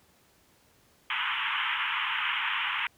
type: band-pass noise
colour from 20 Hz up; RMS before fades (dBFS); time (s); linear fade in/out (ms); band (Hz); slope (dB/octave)
white; -30; 1.1-2.87; 2; 870 to 3200; 96
effects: pink hiss -63 dBFS RMS until 2.97 s + high-pass 60 Hz 12 dB/octave